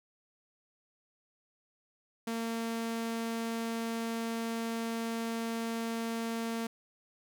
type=tone; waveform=sawtooth; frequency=228.6 Hz; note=A#3; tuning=34 cents flat; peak=-29 dBFS; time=2.27-6.67 s; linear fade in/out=5 ms; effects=none